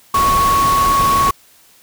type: tone in noise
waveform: sine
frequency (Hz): 1108.7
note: C#6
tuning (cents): 0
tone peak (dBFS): -11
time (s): 0.14-1.31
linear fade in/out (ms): 5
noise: pink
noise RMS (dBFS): -21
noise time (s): 0.14-1.31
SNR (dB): +7
effects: white hiss -49 dBFS RMS until 1.82 s